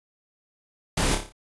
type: noise with echo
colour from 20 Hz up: pink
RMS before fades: -24 dBFS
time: 0.97-1.15 s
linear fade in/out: 5 ms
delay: 29 ms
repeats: 6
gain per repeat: -5 dB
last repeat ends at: 1.324 s
effects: resampled to 24000 Hz